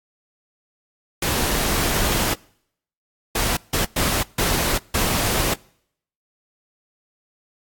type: noise bursts at uneven times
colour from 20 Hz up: pink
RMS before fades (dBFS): -21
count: 6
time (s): 1.22-2.34 / 3.35-3.57 / 3.73-3.85 / 3.96-4.23 / 4.38-4.78 / 4.94-5.54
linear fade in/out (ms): 5
effects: noise-tail reverb RT60 0.7 s tail -25 dB re dry + AAC 64 kbps